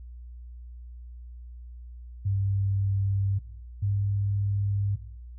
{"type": "tone pair in turn", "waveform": "sine", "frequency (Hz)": [98.5, 100.51], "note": ["G2", "G2"], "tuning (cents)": [9, 44], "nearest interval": "unison", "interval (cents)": 35, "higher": "second", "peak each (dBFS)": -23, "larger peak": "neither", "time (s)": [[2.25, 3.39], [3.82, 4.96]], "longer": "neither", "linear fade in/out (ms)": 10, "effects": ["noise-tail reverb RT60 0.6 s tail -17 dB re dry", "added 60 Hz sine -40 dBFS peak until 5.38 s"]}